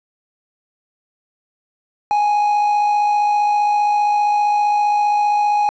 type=tone with amplitude modulation; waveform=triangle; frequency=830.6 Hz; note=G#5; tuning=in tune; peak=-10 dBFS; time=2.11-5.69 s; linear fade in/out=0 ms; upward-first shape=sine; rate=55.2 Hz; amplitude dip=30%; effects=resampled to 16000 Hz + 8-bit